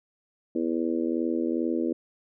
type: harmonic tone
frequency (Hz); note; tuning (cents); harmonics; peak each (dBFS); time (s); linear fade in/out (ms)
82.41; E2; 0; 3 / 4 / 5 / 6 / 7; -29 / -27 / -34 / -34 / -40; 0.55-1.93; 5
effects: none